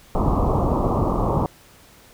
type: low-pass noise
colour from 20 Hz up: pink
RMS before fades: -20 dBFS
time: 0.15-1.46 s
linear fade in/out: 0 ms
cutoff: 1200 Hz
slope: 96 dB/octave
effects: pink hiss -50 dBFS RMS until 2.13 s